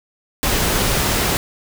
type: noise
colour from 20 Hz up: pink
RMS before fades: -18 dBFS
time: 0.43-1.37 s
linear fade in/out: 0 ms
effects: none